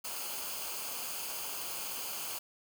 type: noise with comb filter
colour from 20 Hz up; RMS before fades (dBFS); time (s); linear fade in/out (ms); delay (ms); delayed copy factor
white; -39; 0.04-2.39; 10; 0.53; -0.6
effects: none